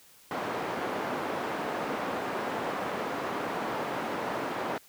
white band-pass noise, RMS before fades -33 dBFS, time 0.31-4.78 s, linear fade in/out 2 ms, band 210 to 1000 Hz, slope 12 dB/octave, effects white hiss -57 dBFS RMS until 4.88 s

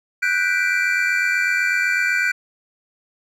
triangle chord, G major seventh, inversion third, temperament equal, 1480 / 1568 / 1975.5 / 2349 Hz, F#6 / G6 / B6 / D7, 0 / 0 / 0 / 0 cents, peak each -19 / -22 / -25 / -20 dBFS, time 0.22-2.32 s, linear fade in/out 10 ms, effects none

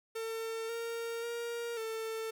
45% pulse tone with pitch steps, 450.7 / 462.3 / 469.7 / 445.9 Hz, A4 / A#4 / A#4 / A4, +42 / -14 / +13 / +23 cents, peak -36 dBFS, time 0.15-2.31 s, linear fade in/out 10 ms, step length 540 ms, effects none

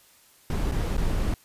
brown noise with dropouts, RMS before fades -25 dBFS, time 0.5-1.34 s, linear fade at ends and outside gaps 2 ms, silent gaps 0.714-0.719 / 0.968-0.978 s, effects white hiss -57 dBFS RMS until 1.44 s + resampled to 32000 Hz

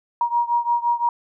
sine beating tone pair, 947 / 952.8 Hz, A#5 / A#5, +27 / +38 cents, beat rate 5.8 Hz, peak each -20 / -22 dBFS, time 0.21-1.09 s, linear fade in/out 2 ms, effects none

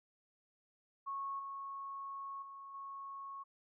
sine tone with level steps, 1100 Hz, C#6, 14 cents flat, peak -38 / -42 / -48 / -44 dBFS, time 1.06-3.44 s, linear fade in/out 20 ms, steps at 1.39 / 2.42 / 2.74 s, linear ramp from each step 5 ms, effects none

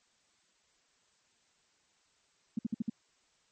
sine tone bursts, 223.7 Hz, A3, 29 cents sharp, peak -28 dBFS, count 5, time 2.57-2.898 s, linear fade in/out 5 ms, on 20 ms, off 57 ms, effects white hiss -71 dBFS RMS until 3.51 s + MP3 32 kbps

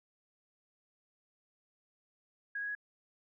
sine tone with pitch steps, 1647 / 1659.4 / 1671.9 Hz, G#6 / G#6 / G#6, -15 / -2 / +11 cents, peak -35 dBFS, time 2.55-2.751 s, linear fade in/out 5 ms, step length 67 ms, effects none

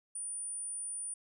sine tone, 9400 Hz, D9, 1 cent sharp, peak -37 dBFS, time 0.15-1.14 s, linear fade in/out 5 ms, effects none

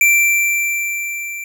square tone with level ramp, 2349 Hz, D7, in tune, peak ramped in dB -9 to -26 dBFS, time 0.01-1.44 s, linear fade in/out 2 ms, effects none

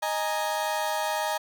35% pulse chord, D# suspended fourth, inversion none, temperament equal, 622.3 / 830.6 / 932.3 Hz, D#5 / G#5 / A#5, 0 / 0 / 0 cents, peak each -29 dBFS, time 0.02-1.38 s, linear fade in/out 10 ms, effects none

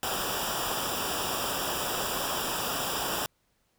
pink noise with comb filter, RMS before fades -31 dBFS, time 0.03-3.26 s, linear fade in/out 0 ms, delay 0.47 ms, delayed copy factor -0.85, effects pink hiss -72 dBFS RMS until 3.78 s

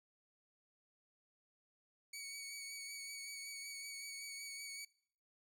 15% pulse tone with vibrato, 2246 Hz, C#7, 22 cents sharp, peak -39 dBFS, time 2.13-4.85 s, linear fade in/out 5 ms, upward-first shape triangle, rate 5.3 Hz, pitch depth 25 cents each way, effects noise-tail reverb RT60 0.6 s tail -23 dB re dry

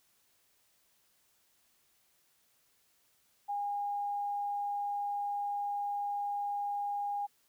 sine tone, 814 Hz, G#5, 35 cents flat, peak -32 dBFS, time 3.48-7.27 s, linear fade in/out 20 ms, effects white hiss -71 dBFS RMS until 7.48 s

